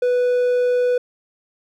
triangle tone, 493.9 Hz, B4, in tune, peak -13 dBFS, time 0.02-0.98 s, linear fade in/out 5 ms, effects none

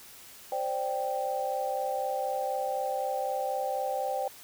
sine chord, C suspended second, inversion none, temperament equal, 523.3 / 587.3 / 784 Hz, C5 / D5 / G5, 0 / 0 / 0 cents, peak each -33 / -35 / -31 dBFS, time 0.52-4.28 s, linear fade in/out 2 ms, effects white hiss -50 dBFS RMS until 4.43 s

